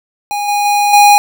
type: tone with level steps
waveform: square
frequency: 821 Hz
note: G#5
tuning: 20 cents flat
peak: -16 / -12 / -10 / -4 dBFS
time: 0.31-1.18 s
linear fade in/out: 0 ms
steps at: 0.48 / 0.65 / 0.93 s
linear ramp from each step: 5 ms
effects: none